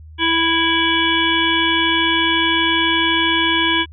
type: harmonic tone with a mistuned harmonic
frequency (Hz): 329.6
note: E4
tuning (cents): 0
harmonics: 1 / 3 / 5 / 7 / 9 / 10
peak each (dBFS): -21 / -21 / -21 / -21 / -21 / -21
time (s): 0.18-3.86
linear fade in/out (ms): 50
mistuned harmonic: 10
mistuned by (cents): +37
effects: added 78 Hz sine -36 dBFS peak until 3.92 s